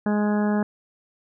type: harmonic tone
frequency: 208.7 Hz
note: G#3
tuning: 9 cents sharp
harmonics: 1 / 2 / 3 / 4 / 5 / 6 / 7 / 8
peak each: -20 / -29 / -31 / -32 / -38 / -40 / -39 / -37 dBFS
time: 0.06-0.63 s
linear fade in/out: 2 ms
effects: none